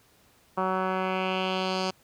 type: tone with low-pass filter sweep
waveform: 10% pulse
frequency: 187.3 Hz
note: F#3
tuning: 21 cents sharp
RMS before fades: -28 dBFS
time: 0.57-1.91 s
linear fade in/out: 10 ms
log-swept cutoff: 1200 to 5200 Hz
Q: 2.4
effects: pink hiss -61 dBFS RMS until 2.03 s + high-pass 60 Hz 12 dB/octave